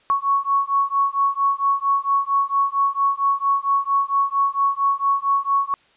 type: beating tone pair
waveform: sine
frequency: 1108 / 1112.4 Hz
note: C#6 / C#6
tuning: -1 / +6 cents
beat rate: 4.4 Hz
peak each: -20 dBFS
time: 0.1-5.74 s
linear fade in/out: 0 ms
effects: white hiss -57 dBFS RMS until 5.96 s + resampled to 8000 Hz